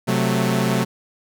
sawtooth chord, F# diminished, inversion second, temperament equal, 130.81 / 185 / 220 Hz, C3 / F#3 / A3, 0 / 0 / 0 cents, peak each -18 dBFS, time 0.07-0.85 s, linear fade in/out 20 ms, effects none

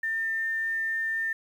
sine tone with quantisation, 1801 Hz, A6, 40 cents sharp, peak -26 dBFS, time 0.03-1.33 s, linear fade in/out 5 ms, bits 9, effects none

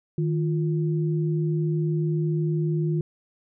sine tone pair together, 155.4 / 349.1 Hz, D#3 / F4, -2 / -1 cents, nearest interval octave + major second, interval 1401 cents, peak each -22 / -29 dBFS, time 0.18-3.01 s, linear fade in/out 2 ms, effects none

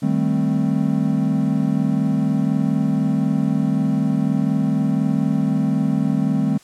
triangle chord, A half-diminished seventh, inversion second, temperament equal, 155.56 / 196 / 220 / 261.6 Hz, Eb3 / G3 / A3 / C4, 0 / 0 / 0 / 0 cents, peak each -20 dBFS, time 0.02-6.58 s, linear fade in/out 10 ms, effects white hiss -50 dBFS RMS until 6.63 s + low-pass 9000 Hz 12 dB/octave

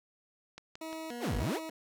click train, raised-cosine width 0.2 ms, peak -28 dBFS, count 5, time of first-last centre 0.58-1.278 s, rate 5.73 Hz
20% pulse tone with vibrato, 277.2 Hz, C#4, in tune, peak -34 dBFS, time 0.81-1.7 s, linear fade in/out 5 ms, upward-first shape square, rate 1.7 Hz, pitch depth 250 cents each way
30% pulse exponential two-way sweep, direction down then up, 627 to 43.65 to 627 Hz, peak -28 dBFS, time 1.2-1.6 s, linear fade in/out 50 ms, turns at 1.37 s
effects none

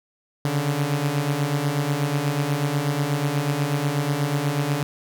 sawtooth beating tone pair, 138.59 / 146.79 Hz, C#3 / D3, 0 / 0 cents, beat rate 8.2 Hz, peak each -22 / -19 dBFS, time 0.45-4.83 s, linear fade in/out 0 ms, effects none

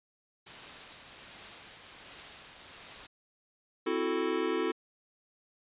white noise with tremolo, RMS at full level -44 dBFS, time 0.46-3.07 s, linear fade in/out 10 ms, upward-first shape triangle, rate 1.3 Hz, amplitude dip 30%
square chord, F# half-diminished seventh, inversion second, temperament equal, 261.6 / 329.6 / 370 / 440 Hz, C4 / E4 / F#4 / A4, 0 / 0 / 0 / 0 cents, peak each -39 / -34 / -34 / -34 dBFS, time 3.86-4.72 s, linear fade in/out 10 ms
effects resampled to 8000 Hz

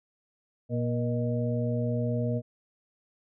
harmonic tone with a mistuned harmonic, 119.1 Hz, A#2, 38 cents sharp, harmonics 1 / 2 / 4 / 5, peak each -28 / -31 / -34 / -35 dBFS, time 0.69-2.42 s, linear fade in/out 50 ms, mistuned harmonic 5, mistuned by +63 cents, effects none

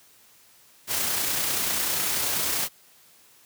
white noise with amplitude modulation, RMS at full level -25 dBFS, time 0.87-2.69 s, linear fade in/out 50 ms, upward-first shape sine, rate 30.2 Hz, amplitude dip 25%, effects white hiss -56 dBFS RMS until 3.45 s + high-pass 60 Hz 12 dB/octave

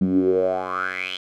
10% pulse tone with band-pass filter sweep, 92.5 Hz, F#2, in tune, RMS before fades -22 dBFS, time 0.01-1.17 s, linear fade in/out 5 ms, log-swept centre 190 to 3300 Hz, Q 7.7, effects none

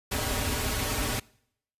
pink noise with comb filter, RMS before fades -29 dBFS, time 0.11-1.2 s, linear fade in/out 10 ms, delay 5.8 ms, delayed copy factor -0.85, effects noise-tail reverb RT60 0.7 s tail -24 dB re dry + resampled to 32000 Hz

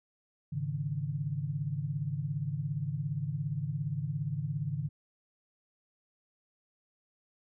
sine chord, Ab suspended fourth, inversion none, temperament just, 103.83 / 138.43 / 155.74 Hz, Ab2 / Db3 / Eb3, 0 / -2 / +2 cents, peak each -40 / -34 / -35 dBFS, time 0.52-4.89 s, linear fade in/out 10 ms, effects none

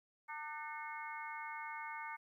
harmonic tone with a mistuned harmonic, 300 Hz, D4, 37 cents sharp, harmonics 3 / 4 / 5 / 6 / 7, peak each -46 / -50 / -51 / -54 / -48 dBFS, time 0.28-2.17 s, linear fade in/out 20 ms, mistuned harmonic 7, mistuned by +58 cents, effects 13-bit

